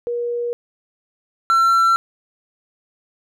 sine / triangle tone pair in turn, 477.6 / 1350.9 Hz, A#4 / E6, +42 / +42 cents, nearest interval octave + tritone, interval 1800 cents, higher second, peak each -20 / -10 dBFS, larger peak second, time 0.07-0.53 / 1.5-1.96 s, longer neither, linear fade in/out 0 ms, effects none

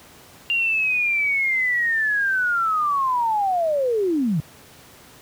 sine linear sweep, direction down, 2794 to 142.4 Hz, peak -18 dBFS, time 0.5-4.4 s, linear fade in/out 0 ms, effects pink hiss -47 dBFS RMS until 5.21 s + high-pass 80 Hz 12 dB/octave

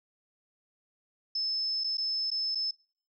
sine tone with dropouts, 5240 Hz, E8, 11 cents flat, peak -28 dBFS, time 1.35-2.71 s, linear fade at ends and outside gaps 5 ms, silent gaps 1.838-1.842 / 1.972-1.98 / 2.304-2.314 / 2.549-2.554 s, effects noise-tail reverb RT60 0.5 s tail -23 dB re dry

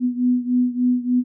sine beating tone pair, 246.9 / 250.3 Hz, B3 / B3, 0 / +23 cents, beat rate 3.4 Hz, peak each -18 / -21 dBFS, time 0-1.24 s, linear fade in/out 50 ms, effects none

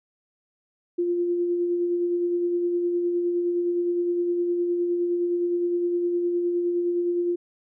sine tone with tremolo, 349.2 Hz, F4, in tune, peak -20 dBFS, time 0.98-7.36 s, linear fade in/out 10 ms, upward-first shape sine, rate 9.7 Hz, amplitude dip 30%, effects none

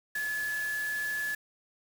sine tone in noise, 1714 Hz, A6, 46 cents flat, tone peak -30 dBFS, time 0.15-1.35 s, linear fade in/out 5 ms, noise white, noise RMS -43 dBFS, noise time 0.15-1.35 s, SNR +10 dB, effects none

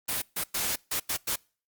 white noise bursts at uneven times, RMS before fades -29 dBFS, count 6, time 0.08-0.22 / 0.36-0.44 / 0.54-0.76 / 0.91-1 / 1.09-1.17 / 1.27-1.36 s, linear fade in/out 10 ms, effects noise-tail reverb RT60 0.4 s tail -26 dB re dry + Opus 32 kbps

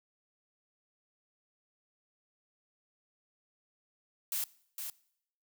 blue noise with echo, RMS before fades -34 dBFS, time 4.32-4.44 s, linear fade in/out 2 ms, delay 460 ms, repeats 1, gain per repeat -6 dB, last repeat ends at 4.9 s, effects noise-tail reverb RT60 0.7 s tail -22 dB re dry

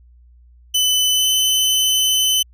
sawtooth tone with pitch glide, 3012 to 3036 Hz, F#7 to F#7, +30 to +44 cents, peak -11 dBFS, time 0.74-2.43 s, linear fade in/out 10 ms, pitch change +14 cents, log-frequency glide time 1.13-1.26 s, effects added 60 Hz sine -45 dBFS peak until 2.53 s

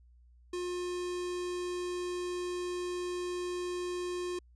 square tone with notch filter, 356.6 Hz, F4, 36 cents sharp, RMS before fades -36 dBFS, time 0.53-4.39 s, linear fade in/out 5 ms, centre 1500 Hz, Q 2, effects added 60 Hz sine -57 dBFS peak until 4.55 s + resampled to 22050 Hz

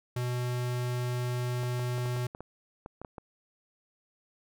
square tone, 123.47 Hz, B2, in tune, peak -30 dBFS, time 0.16-2.27 s, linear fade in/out 5 ms
clicks, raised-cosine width 1 ms, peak -27 dBFS, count 11, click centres 1.633 / 1.795 / 1.981 / 2.058 / 2.165 / 2.349 / 2.406 / 2.861 / 3.016 / 3.048 / 3.182 s
effects none

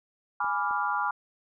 sine chord, G# diminished seventh, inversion none, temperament equal, 830.6 / 987.8 / 1174.7 / 1396.9 Hz, G#5 / B5 / D6 / F6, 0 / 0 / 0 / 0 cents, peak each -31 dBFS, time 0.4-1.11 s, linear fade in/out 5 ms
clicks, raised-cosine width 1 ms, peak -33 / -33 dBFS, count 2, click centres 0.444 / 0.71 s
effects none

